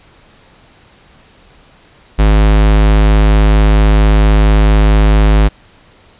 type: tone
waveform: square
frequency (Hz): 52.2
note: G#1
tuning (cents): +10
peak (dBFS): -6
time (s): 2.18-5.49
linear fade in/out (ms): 20
effects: pink hiss -45 dBFS RMS until 6.19 s + resampled to 8000 Hz